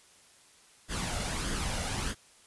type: noise with flanger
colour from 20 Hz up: pink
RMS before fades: -33 dBFS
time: 0.88-2.15 s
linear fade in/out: 50 ms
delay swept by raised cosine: 0.61 to 1.45 ms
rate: 1.6 Hz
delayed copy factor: +0.5
effects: white hiss -59 dBFS RMS until 2.46 s + resampled to 24000 Hz